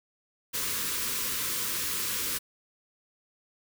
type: band-stop noise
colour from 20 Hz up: white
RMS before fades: -31 dBFS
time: 0.53-2.39 s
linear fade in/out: 20 ms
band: 540 to 950 Hz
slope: 96 dB/octave
effects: none